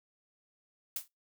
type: noise with exponential decay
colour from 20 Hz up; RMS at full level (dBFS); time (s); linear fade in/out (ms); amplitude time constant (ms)
blue; -31; 0.96-1.08; 2; 25
effects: noise-tail reverb RT60 0.2 s tail -24 dB re dry